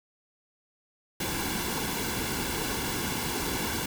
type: noise with comb filter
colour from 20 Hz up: pink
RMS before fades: -31 dBFS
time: 1.2-3.86 s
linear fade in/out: 5 ms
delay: 1.6 ms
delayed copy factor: -0.6
effects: none